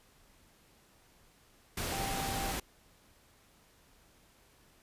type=tone in noise; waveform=sine; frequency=784 Hz; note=G5; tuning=in tune; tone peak=-38 dBFS; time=1.92-2.52 s; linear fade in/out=5 ms; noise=pink; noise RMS=-36 dBFS; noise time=1.77-2.6 s; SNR=-5 dB; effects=pink hiss -64 dBFS RMS until 4.82 s + resampled to 32000 Hz